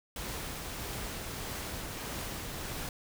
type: noise with tremolo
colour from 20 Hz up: pink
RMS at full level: -38 dBFS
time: 0.16-2.89 s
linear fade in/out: 2 ms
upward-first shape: triangle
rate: 1.6 Hz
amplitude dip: 25%
effects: none